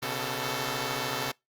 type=tone cluster; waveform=5% pulse; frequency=126 / 139.5 / 426.8 / 445.9 Hz; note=B2 / C#3 / G#4 / A4; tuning=+35 / +11 / +47 / +23 cents; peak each=-23 / -24 / -28 / -22 dBFS; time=0.02-1.32 s; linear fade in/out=10 ms; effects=noise-tail reverb RT60 0.2 s tail -25 dB re dry + Opus 32 kbps